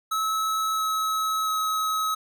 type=tone with pitch steps; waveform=square; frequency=1296 / 1287.8 / 1279.6 Hz; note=E6 / E6 / D#6; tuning=-30 / -41 / +48 cents; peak=-24 dBFS; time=0.11-2.15 s; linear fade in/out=10 ms; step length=680 ms; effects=none